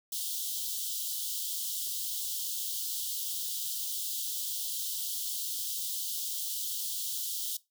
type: high-pass noise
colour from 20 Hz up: white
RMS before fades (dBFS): -35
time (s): 0.12-7.57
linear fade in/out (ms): 5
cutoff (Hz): 3000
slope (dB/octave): 96
effects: noise-tail reverb RT60 0.2 s tail -19 dB re dry